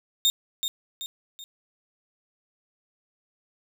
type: tone with echo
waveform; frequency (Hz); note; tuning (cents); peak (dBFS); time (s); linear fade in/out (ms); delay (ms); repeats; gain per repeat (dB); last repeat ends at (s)
35% pulse; 3665; A#7; -30; -16; 0.25-0.3; 0; 380; 3; -7; 1.44
effects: none